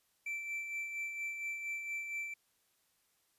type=tone with tremolo; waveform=triangle; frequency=2335 Hz; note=D7; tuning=11 cents flat; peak=-34 dBFS; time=0.26-2.34 s; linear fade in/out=5 ms; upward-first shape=sine; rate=4.3 Hz; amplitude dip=45%; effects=white hiss -75 dBFS RMS until 3.38 s + resampled to 32000 Hz